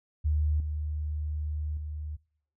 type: tone with level steps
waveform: sine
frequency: 75.7 Hz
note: D#2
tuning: 47 cents flat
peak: -23 / -29 / -33 dBFS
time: 0.24-2.17 s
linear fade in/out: 20 ms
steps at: 0.6 / 1.77 s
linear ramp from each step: 2 ms
effects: noise-tail reverb RT60 0.6 s tail -24 dB re dry